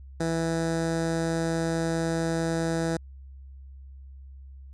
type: tone with notch filter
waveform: 15% pulse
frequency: 164.5 Hz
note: E3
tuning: 3 cents flat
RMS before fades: -27 dBFS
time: 0.2-2.97 s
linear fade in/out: 5 ms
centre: 2800 Hz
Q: 1.2
effects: added 67 Hz sine -42 dBFS peak until 4.73 s + resampled to 22050 Hz